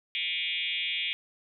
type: tone with frequency modulation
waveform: sine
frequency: 2854 Hz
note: F7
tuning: 37 cents sharp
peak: -28 dBFS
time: 0.15-1.13 s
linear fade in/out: 0 ms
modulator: 172 Hz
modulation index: 4.1
effects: none